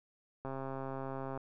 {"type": "click train", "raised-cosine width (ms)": 1, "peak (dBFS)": -27, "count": 125, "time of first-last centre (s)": [0.45, 1.375], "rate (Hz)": 134, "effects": []}